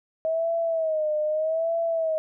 sine tone with vibrato, 637 Hz, D#5, 41 cents sharp, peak -22 dBFS, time 0.25-2.18 s, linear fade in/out 0 ms, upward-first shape sine, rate 0.81 Hz, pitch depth 84 cents each way, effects none

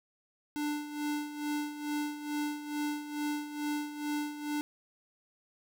square tone with tremolo, 296 Hz, D4, 14 cents sharp, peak -31 dBFS, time 0.56-4.61 s, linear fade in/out 0 ms, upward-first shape sine, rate 2.3 Hz, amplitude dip 70%, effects none

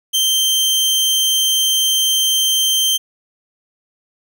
sawtooth tone, 3136 Hz, G7, in tune, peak -10 dBFS, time 0.13-2.98 s, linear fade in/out 20 ms, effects none

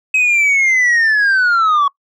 sine linear sweep, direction down, 2554 to 1111 Hz, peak -7 dBFS, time 0.14-1.88 s, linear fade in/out 5 ms, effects noise-tail reverb RT60 0.1 s tail -23 dB re dry + tanh soft clip ceiling -9 dBFS

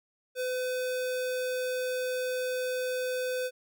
square tone, 506 Hz, B4, 42 cents sharp, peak -30 dBFS, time 0.35-3.51 s, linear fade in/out 50 ms, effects none

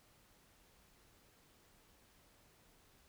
silence, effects pink hiss -68 dBFS RMS until 3.08 s

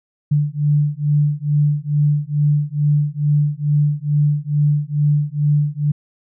sine beating tone pair, 146.2 / 148.5 Hz, D3 / D3, -7 / +20 cents, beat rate 2.3 Hz, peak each -17 dBFS, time 0.31-5.92 s, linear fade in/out 10 ms, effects none

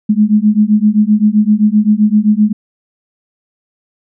sine beating tone pair, 207.7 / 215.4 Hz, G#3 / A3, 0 / -37 cents, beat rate 7.7 Hz, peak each -10 dBFS, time 0.09-2.53 s, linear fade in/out 10 ms, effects none

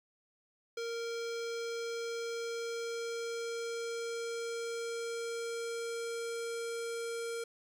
square tone with low-pass filter sweep, 463.9 Hz, A#4, 8 cents flat, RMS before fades -38 dBFS, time 0.77-7.44 s, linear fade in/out 5 ms, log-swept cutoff 5600 to 9100 Hz, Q 1.8, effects 10-bit

